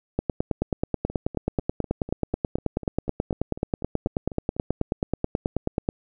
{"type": "two click trains", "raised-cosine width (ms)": 2, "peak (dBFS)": [-9, -22], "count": [54, 16], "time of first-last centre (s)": [[0.19, 5.889], [1.1, 4.813]], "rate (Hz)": [9.3, 4.04], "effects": []}